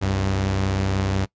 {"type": "tone pair together", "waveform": "sawtooth", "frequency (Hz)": [66.3, 96.66], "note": ["C2", "G2"], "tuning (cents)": [23, -24], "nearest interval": "perfect fifth", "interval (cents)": 653, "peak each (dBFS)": [-24, -17], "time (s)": [0.01, 1.26], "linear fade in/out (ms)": 20, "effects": ["noise-tail reverb RT60 0.1 s tail -21 dB re dry", "resampled to 16000 Hz"]}